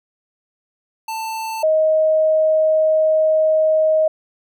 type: tone pair in turn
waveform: square / sine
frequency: 888 / 627.9 Hz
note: A5 / D#5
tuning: +16 / +16 cents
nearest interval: tritone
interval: 600 cents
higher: first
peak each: -24 / -12 dBFS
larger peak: second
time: 1.08-1.63 / 1.63-4.08 s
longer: second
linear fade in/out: 5 ms
effects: none